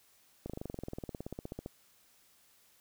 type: slowing click train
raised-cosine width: 2 ms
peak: -26 dBFS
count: 24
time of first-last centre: 0.46-1.661 s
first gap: 37 ms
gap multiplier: 1.03
effects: white hiss -66 dBFS RMS until 2.8 s